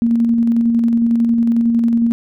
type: tone with tremolo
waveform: sine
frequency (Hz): 232.5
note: A#3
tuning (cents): -4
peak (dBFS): -10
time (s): 0.02-2.12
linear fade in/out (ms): 0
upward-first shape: square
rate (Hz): 11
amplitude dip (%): 25
effects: none

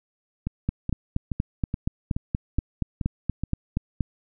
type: two click trains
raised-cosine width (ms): 5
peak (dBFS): -11 / -14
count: 15 / 8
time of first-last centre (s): 0.69-4.008 / 0.47-3.436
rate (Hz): 4.22 / 2.36
effects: none

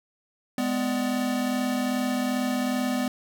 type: tone cluster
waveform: square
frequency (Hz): 208.6 / 251.1 / 590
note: G#3 / B3 / D5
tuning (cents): +8 / +29 / +8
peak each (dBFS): -32 / -26 / -35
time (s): 0.58-3.08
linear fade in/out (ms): 2
effects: none

